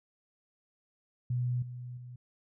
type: tone with level steps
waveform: sine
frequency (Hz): 123.47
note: B2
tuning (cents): 0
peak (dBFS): -28 / -39 / -43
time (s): 1.3-2.16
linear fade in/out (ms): 5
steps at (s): 1.62 / 1.97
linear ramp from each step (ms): 5
effects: none